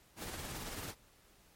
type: noise with tremolo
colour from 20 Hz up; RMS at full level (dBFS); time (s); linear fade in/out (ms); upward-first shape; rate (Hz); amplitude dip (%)
pink; -42; 0.16-0.95; 50; sine; 18; 35
effects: pink hiss -65 dBFS RMS until 1.55 s + MP3 64 kbps